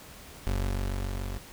30% pulse tone with level ramp, 47.03 Hz, F#1, 29 cents sharp, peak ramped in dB -23 to -30 dBFS, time 0.47-1.38 s, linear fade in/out 0 ms, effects pink hiss -48 dBFS RMS until 1.52 s

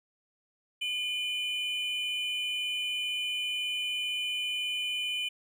triangle tone pair together, 2423 / 3019 Hz, D#7 / F#7, -47 / +34 cents, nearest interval major third, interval 381 cents, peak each -33 / -30 dBFS, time 0.81-5.29 s, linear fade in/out 10 ms, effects none

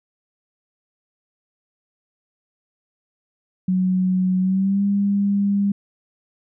sine tone with pitch glide, 185 to 200.6 Hz, F#3 to G3, 0 to +40 cents, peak -16 dBFS, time 3.68-5.72 s, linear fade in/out 5 ms, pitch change +140 cents, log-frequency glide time 4.4-4.83 s, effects none

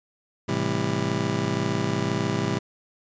25% pulse chord, A minor seventh, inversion none, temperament just, 110 / 132 / 165 / 198 Hz, A2 / C3 / E3 / G3, 0 / +16 / +2 / +18 cents, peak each -26 dBFS, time 0.48-2.59 s, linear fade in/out 10 ms, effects resampled to 16000 Hz

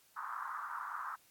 white band-pass noise, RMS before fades -42 dBFS, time 0.16-1.16 s, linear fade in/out 10 ms, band 980 to 1400 Hz, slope 48 dB/octave, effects white hiss -67 dBFS RMS until 1.3 s + AAC 64 kbps

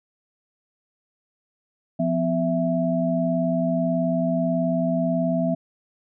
sine tone cluster, 173.3 / 251.7 / 660 Hz, F3 / B3 / E5, -13 / +33 / +2 cents, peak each -24 dBFS, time 1.99-5.55 s, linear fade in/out 10 ms, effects none

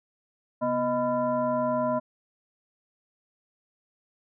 sine tone with frequency modulation, 622.3 Hz, D#5, in tune, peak -23 dBFS, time 0.61-2 s, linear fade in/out 20 ms, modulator 378 Hz, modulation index 1.1, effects none

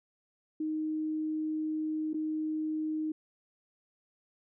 sine tone with dropouts, 311.1 Hz, D#4, in tune, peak -30 dBFS, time 0.6-3.12 s, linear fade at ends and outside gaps 5 ms, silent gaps 2.133-2.142 s, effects none

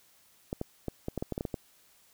clicks, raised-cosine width 2 ms, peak -19 dBFS, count 11, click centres 0.529 / 0.614 / 0.883 / 1.084 / 1.177 / 1.225 / 1.323 / 1.379 / 1.409 / 1.452 / 1.542 s, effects white hiss -63 dBFS RMS until 2.13 s

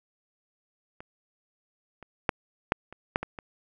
clicks, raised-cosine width 0.5 ms, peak -27 / -29 / -7 / -6 / -28 / -8 / -17 / -23 dBFS, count 8, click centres 1.005 / 2.027 / 2.292 / 2.721 / 2.926 / 3.159 / 3.23 / 3.388 s, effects none

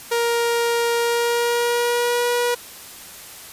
sawtooth tone with pitch glide, 469.4 to 483.2 Hz, A#4 to B4, +12 to -38 cents, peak -14 dBFS, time 0.11-2.55 s, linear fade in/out 10 ms, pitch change +50 cents, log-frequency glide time 0.96-2.27 s, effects white hiss -39 dBFS RMS until 3.52 s + resampled to 32000 Hz

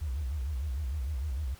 sine tone with vibrato, 69.3 Hz, C#2, in tune, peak -30 dBFS, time 0.01-1.55 s, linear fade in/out 10 ms, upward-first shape sine, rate 6.6 Hz, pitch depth 220 cents each way, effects pink hiss -55 dBFS RMS until 1.59 s

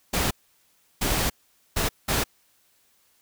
pink noise bursts at uneven times, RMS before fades -24 dBFS, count 4, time 0.13-0.31 / 1.01-1.3 / 1.76-1.89 / 2.08-2.24 s, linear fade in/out 10 ms, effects white hiss -64 dBFS RMS until 3.21 s

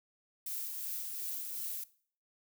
violet noise with tremolo, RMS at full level -38 dBFS, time 0.46-1.84 s, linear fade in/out 5 ms, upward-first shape triangle, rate 2.7 Hz, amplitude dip 35%, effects noise-tail reverb RT60 0.5 s tail -19 dB re dry

